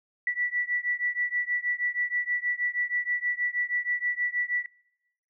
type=beating tone pair; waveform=sine; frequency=1955 / 1961.3 Hz; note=B6 / B6; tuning=-18 / -13 cents; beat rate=6.3 Hz; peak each=-28 / -29 dBFS; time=0.27-4.66 s; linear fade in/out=2 ms; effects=noise-tail reverb RT60 0.9 s tail -24 dB re dry